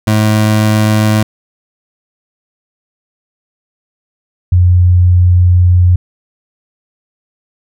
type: tone pair in turn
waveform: 25% pulse / sine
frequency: 107.5 / 89.41 Hz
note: A2 / F2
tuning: -40 / +41 cents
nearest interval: minor third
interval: 319 cents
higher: first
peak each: -4 dBFS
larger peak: neither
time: 0.07-1.23 / 4.52-5.96 s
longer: second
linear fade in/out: 5 ms
effects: none